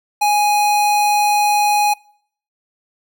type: tone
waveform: square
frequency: 830.6 Hz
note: G#5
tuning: in tune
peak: -13 dBFS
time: 0.21-1.94 s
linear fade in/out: 10 ms
effects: noise-tail reverb RT60 0.6 s tail -25 dB re dry